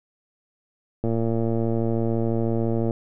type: click train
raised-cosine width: 2 ms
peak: -12 dBFS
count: 214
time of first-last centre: 1.04-2.908 s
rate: 114 Hz
effects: none